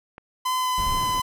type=click; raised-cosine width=0.5 ms; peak=-25 dBFS; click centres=0.181 s
type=tone with vibrato; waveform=45% pulse; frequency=1016 Hz; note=B5; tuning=49 cents sharp; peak=-22 dBFS; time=0.45-1.22 s; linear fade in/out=10 ms; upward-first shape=sine; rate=2.6 Hz; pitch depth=9 cents each way
type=noise; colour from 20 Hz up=brown; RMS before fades=-31 dBFS; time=0.78-1.2 s; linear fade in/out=2 ms
effects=none